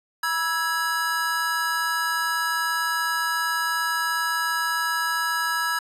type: chord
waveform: square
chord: E major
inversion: second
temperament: equal with one note detuned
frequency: 968.6 / 1318.5 / 1661.2 Hz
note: B5 / E6 / G#6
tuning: -34 / 0 / 0 cents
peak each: -30 / -28 / -26 dBFS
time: 0.23-5.79 s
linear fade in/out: 5 ms
effects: resampled to 32000 Hz